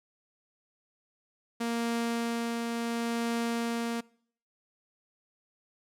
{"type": "tone with tremolo", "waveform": "sawtooth", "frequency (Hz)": 233.1, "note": "A#3", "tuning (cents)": 0, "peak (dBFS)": -24, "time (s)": [1.6, 4.01], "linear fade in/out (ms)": 10, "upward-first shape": "triangle", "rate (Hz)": 0.71, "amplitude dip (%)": 30, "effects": ["noise-tail reverb RT60 0.6 s tail -24 dB re dry", "low-pass 12000 Hz 12 dB/octave"]}